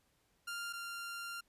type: tone pair in turn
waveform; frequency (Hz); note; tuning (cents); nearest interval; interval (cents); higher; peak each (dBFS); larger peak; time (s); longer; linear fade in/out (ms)
sawtooth; 1396.9 / 1389.8; F6 / F6; 0 / -9; unison; 9; first; -36 / -38; first; 0.47-0.73 / 0.73-1.41; second; 10
effects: pink hiss -75 dBFS RMS until 1.48 s + resampled to 32000 Hz